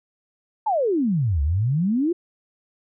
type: exponential two-way sweep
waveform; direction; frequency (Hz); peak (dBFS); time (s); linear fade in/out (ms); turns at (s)
sine; down then up; 913 to 68 to 363; -18; 0.66-2.13; 10; 1.42
effects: none